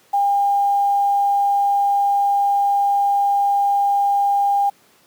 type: tone with quantisation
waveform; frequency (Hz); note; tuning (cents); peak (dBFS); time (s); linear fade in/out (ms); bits
sine; 804; G5; +44; -14; 0.13-4.7; 10; 7
effects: pink hiss -54 dBFS RMS until 5.06 s + high-pass 200 Hz 12 dB/octave